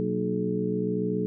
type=harmonic tone with a mistuned harmonic; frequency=60.8 Hz; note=B1; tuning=26 cents flat; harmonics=2 / 3 / 4 / 5 / 6 / 7; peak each=-36 / -29 / -33 / -33 / -39 / -29 dBFS; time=0-1.26 s; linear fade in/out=0 ms; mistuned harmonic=4; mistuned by=-100 cents; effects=none